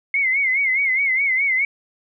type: tone with vibrato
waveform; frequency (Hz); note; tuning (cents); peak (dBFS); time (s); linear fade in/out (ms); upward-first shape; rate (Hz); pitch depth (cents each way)
sine; 2139; C7; +38; -16; 0.14-1.65; 2; sine; 4.8; 99
effects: none